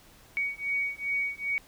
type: beating tone pair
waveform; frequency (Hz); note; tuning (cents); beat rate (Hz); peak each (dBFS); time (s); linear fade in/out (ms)
sine; 2245 / 2247.5; C#7 / C#7; +21 / +23; 2.5; -31; 0.37-1.58; 0
effects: pink hiss -56 dBFS RMS until 1.67 s